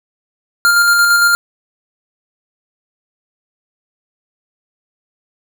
square tone with tremolo, 1400 Hz, F6, 4 cents sharp, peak -8 dBFS, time 0.65-1.35 s, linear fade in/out 0 ms, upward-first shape square, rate 8.8 Hz, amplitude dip 25%, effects none

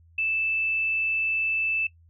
sine tone, 2637 Hz, E7, in tune, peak -23 dBFS, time 0.18-1.87 s, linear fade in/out 5 ms, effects noise-tail reverb RT60 0.1 s tail -18 dB re dry + added 83 Hz sine -53 dBFS peak until 2.09 s

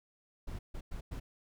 brown noise bursts at uneven times, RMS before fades -40 dBFS, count 4, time 0.47-0.59 / 0.74-0.81 / 0.91-1.01 / 1.11-1.2 s, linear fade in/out 10 ms, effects none

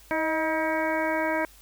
harmonic tone with a mistuned harmonic, 319.3 Hz, D#4, 45 cents sharp, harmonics 1 / 2 / 3 / 4 / 5 / 6 / 7, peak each -30 / -28 / -30 / -39 / -32 / -36 / -34 dBFS, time 0.11-1.45 s, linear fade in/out 0 ms, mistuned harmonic 2, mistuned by -31 cents, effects added 50 Hz sine -54 dBFS peak until 1.61 s + white hiss -54 dBFS RMS until 1.61 s

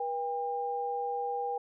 sine tone pair together, 482.6 / 801 Hz, B4 / G5, -40 / +37 cents, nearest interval major sixth, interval 877 cents, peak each -35 / -32 dBFS, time 0-1.58 s, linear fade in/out 5 ms, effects none

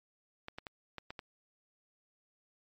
clicks, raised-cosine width 0.3 ms, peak -26 dBFS, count 6, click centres 0.484 / 0.585 / 0.668 / 0.983 / 1.105 / 1.192 s, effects MP3 48 kbps

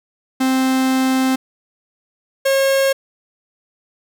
45% pulse tone pair in turn, 261.6 / 542.3 Hz, C4 / C#5, 0 / -38 cents, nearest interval octave + minor second, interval 1262 cents, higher second, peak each -14 / -13 dBFS, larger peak second, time 0.4-1.36 / 2.45-2.93 s, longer first, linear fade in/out 10 ms, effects none

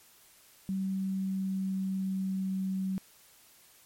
sine tone with pitch glide, 191.6 to 190.06 Hz, G3 to F#3, -39 to +47 cents, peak -29 dBFS, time 0.69-2.98 s, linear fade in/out 0 ms, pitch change -14 cents, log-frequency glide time 1.01-2.85 s, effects white hiss -59 dBFS RMS until 3.85 s + MP3 64 kbps

